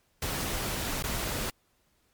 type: noise with dropouts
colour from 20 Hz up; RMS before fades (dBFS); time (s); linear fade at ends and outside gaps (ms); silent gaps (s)
pink; -32; 0.22-1.5; 2; 1.025-1.039
effects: pink hiss -70 dBFS RMS until 2.13 s + MP3 96 kbps